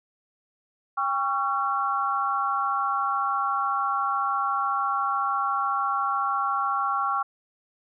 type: tone cluster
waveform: sine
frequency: 799 / 1115 / 1361 Hz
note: G5 / C#6 / F6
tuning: +33 / +10 / -45 cents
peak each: -29 / -26 / -27 dBFS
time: 0.97-7.23 s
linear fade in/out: 10 ms
effects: none